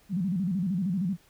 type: tone with vibrato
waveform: sine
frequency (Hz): 184.7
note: F#3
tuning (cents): -3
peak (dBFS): -25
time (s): 0.09-1.17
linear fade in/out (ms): 50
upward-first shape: square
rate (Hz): 13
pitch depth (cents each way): 140
effects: pink hiss -61 dBFS RMS until 1.29 s